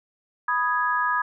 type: chord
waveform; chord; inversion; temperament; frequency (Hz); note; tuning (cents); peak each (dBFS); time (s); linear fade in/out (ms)
sine; G# minor; first; equal; 987.8 / 1244.5 / 1661.2; B5 / D#6 / G#6; 0 / 0 / 0; -25; 0.48-1.22; 5
effects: none

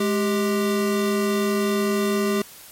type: tone pair together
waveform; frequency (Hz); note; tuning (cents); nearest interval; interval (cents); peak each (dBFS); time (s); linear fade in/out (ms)
square; 209.5 / 395.4; G#3 / G4; +15 / +15; major seventh; 1100; -23; 0-2.42; 5
effects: white hiss -44 dBFS RMS until 2.71 s + MP3 64 kbps

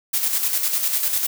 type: noise with tremolo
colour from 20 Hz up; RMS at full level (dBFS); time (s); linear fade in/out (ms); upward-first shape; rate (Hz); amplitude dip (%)
blue; -20; 0.13-1.27; 10; square; 10; 45
effects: none

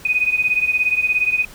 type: beating tone pair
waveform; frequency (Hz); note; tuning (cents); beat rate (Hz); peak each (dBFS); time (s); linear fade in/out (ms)
sine; 2489 / 2506; D#7 / D#7; 0 / +12; 17; -17 / -20; 0.05-1.45; 5
effects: pink hiss -42 dBFS RMS until 1.54 s

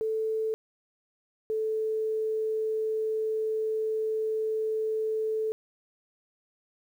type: tone pair in turn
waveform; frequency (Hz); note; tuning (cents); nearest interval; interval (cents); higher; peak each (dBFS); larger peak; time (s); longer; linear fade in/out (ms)
sine; 440 / 437.6; A4 / A4; 0 / -9; unison; 9; first; -26; neither; 0.01-0.54 / 1.5-5.52; second; 0
effects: 10-bit

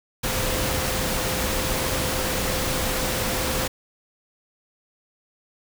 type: tone in noise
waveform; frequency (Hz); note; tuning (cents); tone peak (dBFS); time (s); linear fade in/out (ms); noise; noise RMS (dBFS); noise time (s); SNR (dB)
sine; 517; C5; -21; -32; 0.23-3.68; 10; pink; -25; 0.23-3.68; -10
effects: none

